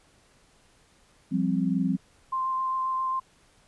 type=chord; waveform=sine; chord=F suspended second; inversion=none; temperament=just; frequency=174.61 / 196.44 / 261.9 Hz; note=F3 / G3 / C4; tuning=0 / +4 / +2 cents; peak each=-27 dBFS; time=1.31-1.97 s; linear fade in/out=20 ms
type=tone with vibrato; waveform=sine; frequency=1046 Hz; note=C6; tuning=1 cent flat; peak=-25 dBFS; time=2.32-3.2 s; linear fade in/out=10 ms; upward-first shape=sine; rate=7.5 Hz; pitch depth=9 cents each way
effects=pink hiss -61 dBFS RMS until 3.67 s + resampled to 24000 Hz